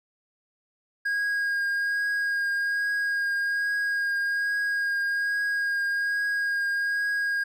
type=tone with vibrato; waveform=triangle; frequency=1632 Hz; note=G#6; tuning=31 cents flat; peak=-22 dBFS; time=1.05-7.44 s; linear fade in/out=10 ms; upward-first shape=triangle; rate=1.2 Hz; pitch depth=16 cents each way; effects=none